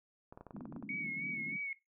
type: clicks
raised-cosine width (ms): 1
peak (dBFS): -35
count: 11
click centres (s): 0.325 / 0.375 / 0.41 / 0.467 / 0.508 / 0.565 / 0.608 / 0.655 / 0.725 / 0.763 / 0.826
type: band-pass noise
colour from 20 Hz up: white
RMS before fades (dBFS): -47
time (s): 0.53-1.57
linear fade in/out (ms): 10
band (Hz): 150 to 290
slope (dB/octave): 48
type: tone with vibrato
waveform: sine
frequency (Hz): 2217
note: C#7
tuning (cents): 0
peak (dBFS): -37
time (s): 0.89-1.73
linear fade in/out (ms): 2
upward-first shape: sine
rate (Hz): 3.2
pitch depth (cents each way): 47
effects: noise-tail reverb RT60 0.2 s tail -17 dB re dry